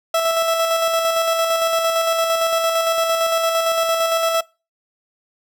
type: tone with tremolo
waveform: 30% pulse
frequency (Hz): 659.3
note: E5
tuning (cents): 0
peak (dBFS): -12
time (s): 0.14-4.41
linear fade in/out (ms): 5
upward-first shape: square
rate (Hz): 8.8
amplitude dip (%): 30
effects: noise-tail reverb RT60 0.3 s tail -24 dB re dry